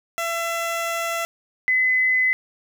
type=tone pair in turn; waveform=15% pulse / sine; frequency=672 / 2024 Hz; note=E5 / B6; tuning=+33 / +42 cents; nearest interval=octave + perfect fifth; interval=1909 cents; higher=second; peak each=-17 / -16 dBFS; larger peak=second; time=0.18-1.25 / 1.68-2.33 s; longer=first; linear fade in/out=0 ms; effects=9-bit